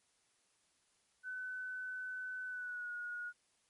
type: tone with pitch glide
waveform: sine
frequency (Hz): 1508 to 1446.6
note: F#6 to F#6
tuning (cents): +32 to -39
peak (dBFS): -40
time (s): 1.23-3.33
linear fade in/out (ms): 50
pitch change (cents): -71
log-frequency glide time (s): 2.45-2.92
effects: white hiss -75 dBFS RMS until 3.69 s + MP3 48 kbps